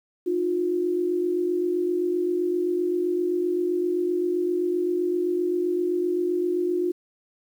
sine tone pair together, 308.9 / 356.6 Hz, D#4 / F4, -12 / +36 cents, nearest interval major second, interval 248 cents, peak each -29 / -22 dBFS, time 0.26-6.92 s, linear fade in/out 10 ms, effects 9-bit

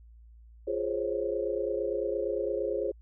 sine chord, Db major seventh, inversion first, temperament equal with one note detuned, 349.2 / 415.3 / 523.3 / 552.1 Hz, F4 / Ab4 / C5 / Db5, 0 / 0 / 0 / -7 cents, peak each -35 / -32 / -33 / -35 dBFS, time 0.67-2.92 s, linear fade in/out 10 ms, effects added 57 Hz sine -50 dBFS peak until 3.01 s

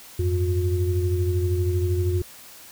sine tone cluster, 88.8 / 101.5 / 358.9 Hz, F2 / G#2 / F4, +29 / -39 / +47 cents, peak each -21 / -30 / -26 dBFS, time 0.19-2.22 s, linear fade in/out 5 ms, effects white hiss -45 dBFS RMS until 2.71 s

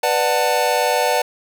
square chord, B minor seventh, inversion none, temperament just, 493.9 / 592.7 / 740.8 / 889 Hz, B4 / D5 / F#5 / A5, 0 / +16 / +2 / +18 cents, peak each -22 dBFS, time 0.03-1.22 s, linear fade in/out 5 ms, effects none

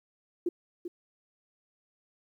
sine tone with echo, 349.2 Hz, F4, in tune, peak -25 dBFS, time 0.46-0.49 s, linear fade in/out 5 ms, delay 390 ms, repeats 1, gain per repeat -9 dB, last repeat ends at 0.88 s, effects 11-bit

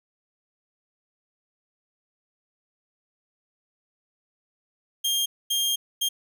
sawtooth tone bursts at uneven times, 3214 Hz, G7, 43 cents sharp, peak -19 dBFS, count 3, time 5.04-5.26 / 5.5-5.76 / 6.01-6.09 s, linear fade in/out 10 ms, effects none

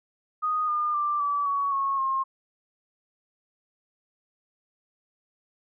sine tone with pitch steps, 1241 / 1210.6 / 1180.9 / 1151.9 / 1123.6 / 1096.1 / 1069.2 Hz, D#6 / D#6 / D6 / D6 / C#6 / C#6 / C6, -5 / -48 / +9 / -34 / +23 / -20 / +37 cents, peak -23 dBFS, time 0.42-2.24 s, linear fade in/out 20 ms, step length 260 ms, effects none

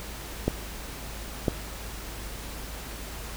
clicks, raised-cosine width 2 ms, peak -9 dBFS, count 2, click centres 0.48 / 1.482 s, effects added 53 Hz sine -39 dBFS peak until 3.36 s + pink hiss -40 dBFS RMS until 3.36 s

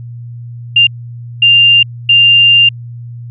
sine tone bursts at uneven times, 2794 Hz, F7, in tune, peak -3 dBFS, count 3, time 0.76-0.87 / 1.42-1.83 / 2.09-2.69 s, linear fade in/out 5 ms, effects added 119 Hz sine -24 dBFS peak until 3.3 s

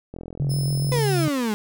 click train, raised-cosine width 2 ms, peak -22 dBFS, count 37, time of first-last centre 0.14-0.987 s, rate 42.5 Hz
sine tone with vibrato, 140 Hz, C#3, 18 cents sharp, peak -20 dBFS, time 0.4-1.28 s, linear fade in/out 0 ms, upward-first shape sine, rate 7.3 Hz, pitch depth 36 cents each way
20% pulse tone, 5230 Hz, E8, 15 cents flat, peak -27 dBFS, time 0.49-1.26 s, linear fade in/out 20 ms
35% pulse exponential sweep, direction down, 510 to 204.1 Hz, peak -20 dBFS, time 0.92-1.54 s, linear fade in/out 0 ms
effects none

